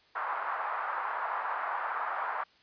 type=band-pass noise; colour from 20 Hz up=pink; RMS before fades=-34 dBFS; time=0.15-2.44 s; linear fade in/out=10 ms; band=860 to 1400 Hz; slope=24 dB/octave; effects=white hiss -63 dBFS RMS until 2.62 s + resampled to 11025 Hz